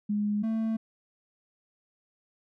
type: tone pair in turn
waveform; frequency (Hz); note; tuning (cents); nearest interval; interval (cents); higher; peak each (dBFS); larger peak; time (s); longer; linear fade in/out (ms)
sine / triangle; 207.7 / 222.8; G#3 / A3; 0 / +22; minor second; 122; second; -25 / -24; second; 0.09-0.43 / 0.43-0.77; neither; 10
effects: none